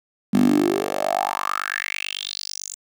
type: tone with high-pass filter sweep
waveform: 10% pulse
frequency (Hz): 49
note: G1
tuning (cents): 0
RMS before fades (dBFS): -23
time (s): 0.33-2.75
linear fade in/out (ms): 10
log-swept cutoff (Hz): 210 to 7500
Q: 6.4
effects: none